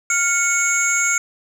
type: tone cluster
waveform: sine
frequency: 1402 / 2209 / 6640 / 7270 Hz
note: F6 / C#7 / G#8 / A#8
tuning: +6 / -7 / -1 / -44 cents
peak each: -20 dBFS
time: 0.1-1.18 s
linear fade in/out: 2 ms
effects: tanh soft clip ceiling -10 dBFS + 8-bit